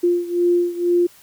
sine beating tone pair, 349.2 / 351.3 Hz, F4 / F4, 0 / +10 cents, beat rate 2.1 Hz, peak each -17 / -20 dBFS, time 0.03-1.07 s, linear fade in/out 10 ms, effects white hiss -49 dBFS RMS until 1.22 s

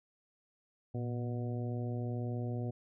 harmonic tone with a mistuned harmonic, 121.8 Hz, B2, 24 cents flat, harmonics 1 / 2 / 3 / 4 / 5 / 6, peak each -35 / -41 / -45 / -47 / -49 / -51 dBFS, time 0.94-2.71 s, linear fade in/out 10 ms, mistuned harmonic 1, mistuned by -70 cents, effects none

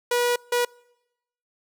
sawtooth tone bursts at uneven times, 484.9 Hz, B4, 32 cents flat, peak -16 dBFS, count 2, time 0.11-0.36 / 0.52-0.65 s, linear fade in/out 5 ms, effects noise-tail reverb RT60 0.9 s tail -26 dB re dry

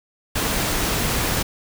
pink noise, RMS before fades -22 dBFS, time 0.35-1.43 s, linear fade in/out 10 ms, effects none

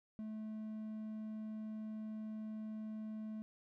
triangle tone, 216.7 Hz, A3, 26 cents flat, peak -40 dBFS, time 0.19-3.42 s, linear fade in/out 0 ms, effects none

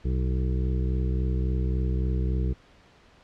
harmonic tone, 63.6 Hz, C2, 48 cents flat, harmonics 1 / 2 / 3 / 5 / 6 / 7, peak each -24 / -30 / -34 / -38 / -40 / -41 dBFS, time 0.04-2.54 s, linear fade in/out 20 ms, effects pink hiss -56 dBFS RMS until 3.23 s + low-pass 4000 Hz 12 dB/octave

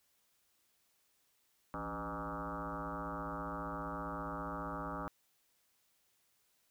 sine tone with frequency modulation, 716 Hz, F5, 43 cents sharp, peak -38 dBFS, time 1.74-5.08 s, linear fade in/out 0 ms, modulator 109 Hz, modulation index 5.9, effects white hiss -75 dBFS RMS until 6.7 s

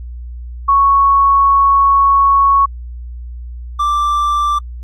sine / triangle tone pair in turn, 1108.7 / 1174.6 Hz, C#6 / D6, 0 / 0 cents, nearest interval minor second, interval 100 cents, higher second, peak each -7 / -10 dBFS, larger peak first, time 0.68-2.66 / 3.79-4.59 s, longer first, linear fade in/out 10 ms, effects added 60 Hz sine -25 dBFS peak until 4.83 s + AAC 64 kbps

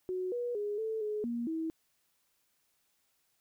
sine tone with pitch steps, 368.5 / 483.8 / 413.5 / 441.6 / 422.9 / 236.4 / 322.7 Hz, F#4 / B4 / G#4 / A4 / G#4 / A#3 / E4, -7 / -36 / -8 / +6 / +31 / +24 / -37 cents, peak -32 dBFS, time 0.09-1.7 s, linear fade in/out 0 ms, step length 230 ms, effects white hiss -75 dBFS RMS until 3.4 s

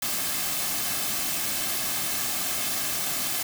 white noise with comb filter, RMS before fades -28 dBFS, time 0.02-3.43 s, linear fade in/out 5 ms, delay 2.1 ms, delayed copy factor -0.5, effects none

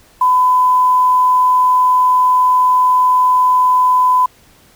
sine tone with quantisation, 1006 Hz, B5, 32 cents sharp, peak -8 dBFS, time 0.21-4.26 s, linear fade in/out 5 ms, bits 6, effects pink hiss -48 dBFS RMS until 4.75 s

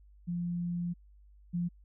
sine tone pair in turn, 173.9 / 173.9 Hz, F3 / F3, -7 / -7 cents, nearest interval unison, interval 0 cents, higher neither, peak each -31 / -29 dBFS, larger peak second, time 0.27-0.94 / 1.53-1.69 s, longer first, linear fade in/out 20 ms, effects added 50 Hz sine -55 dBFS peak until 1.84 s

